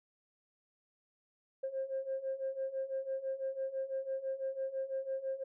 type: beating tone pair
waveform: sine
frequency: 530 / 536 Hz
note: C5 / C5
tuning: +22 / +42 cents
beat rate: 6 Hz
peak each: -39 / -36 dBFS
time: 1.63-5.44 s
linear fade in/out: 10 ms
effects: tanh soft clip ceiling -29 dBFS